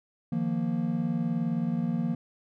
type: chord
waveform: triangle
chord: Eb suspended second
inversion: none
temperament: equal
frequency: 155.56 / 174.61 / 233.1 Hz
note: Eb3 / F3 / Bb3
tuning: 0 / 0 / 0 cents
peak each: -31 / -28 / -27 dBFS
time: 0.32-2.15 s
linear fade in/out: 5 ms
effects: none